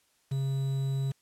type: tone with quantisation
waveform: triangle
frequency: 135.6 Hz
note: C#3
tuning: 38 cents flat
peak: -25 dBFS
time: 0.31-1.12 s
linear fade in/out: 10 ms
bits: 8
effects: white hiss -69 dBFS RMS until 1.21 s + low-pass 11000 Hz 12 dB/octave